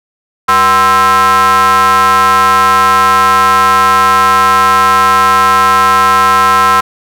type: ring-modulated tone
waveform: square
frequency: 140 Hz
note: C#3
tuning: 18 cents sharp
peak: -3 dBFS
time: 0.48-6.81 s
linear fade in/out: 10 ms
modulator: 1180 Hz
effects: none